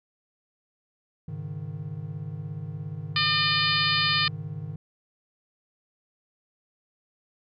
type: chord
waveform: triangle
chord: Ab suspended fourth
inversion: none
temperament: equal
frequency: 103.83 / 138.59 / 155.56 Hz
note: Ab2 / Db3 / Eb3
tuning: 0 / 0 / 0 cents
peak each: -36 / -36 / -33 dBFS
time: 1.28-4.76 s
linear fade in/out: 5 ms
type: harmonic tone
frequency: 604 Hz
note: D5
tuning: 48 cents sharp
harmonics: 2 / 3 / 4 / 5 / 6 / 7 / 8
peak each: -29 / -29 / -29 / -29 / -29 / -29 / -29 dBFS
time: 3.16-4.28 s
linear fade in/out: 2 ms
effects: none